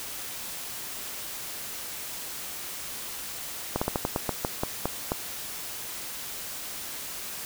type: slowing click train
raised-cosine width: 1 ms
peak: -11 dBFS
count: 11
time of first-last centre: 3.76-5.119 s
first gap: 55 ms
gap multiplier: 1.19
effects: white hiss -37 dBFS RMS until 7.45 s